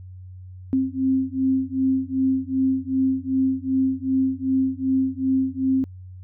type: beating tone pair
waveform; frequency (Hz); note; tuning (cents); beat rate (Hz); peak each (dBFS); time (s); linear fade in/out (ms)
sine; 262.7 / 265.3; C4 / C4; +7 / +24; 2.6; -22; 0.73-5.84; 0
effects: added 92 Hz sine -37 dBFS peak until 6.23 s